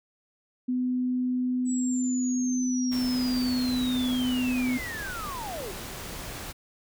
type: tone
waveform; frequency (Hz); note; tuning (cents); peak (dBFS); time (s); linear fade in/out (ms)
sine; 251.4; B3; +31; -24; 0.68-4.78; 10
type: linear sweep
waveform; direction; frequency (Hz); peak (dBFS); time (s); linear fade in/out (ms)
sine; down; 7902 to 312.7; -34; 1.65-5.74; 50
type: noise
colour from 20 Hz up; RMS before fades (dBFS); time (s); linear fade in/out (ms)
pink; -38; 2.91-6.53; 20
effects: none